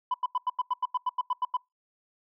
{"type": "tone bursts", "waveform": "sine", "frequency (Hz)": 999, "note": "B5", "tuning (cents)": 20, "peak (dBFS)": -22, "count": 13, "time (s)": [0.11, 1.569], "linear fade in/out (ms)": 5, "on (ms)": 31, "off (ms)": 88, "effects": ["noise-tail reverb RT60 0.2 s tail -26 dB re dry", "tanh soft clip ceiling -22 dBFS"]}